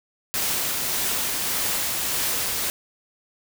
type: noise with tremolo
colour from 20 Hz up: white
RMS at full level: -24 dBFS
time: 0.34-2.7 s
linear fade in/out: 0 ms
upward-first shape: triangle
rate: 1.7 Hz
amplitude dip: 25%
effects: none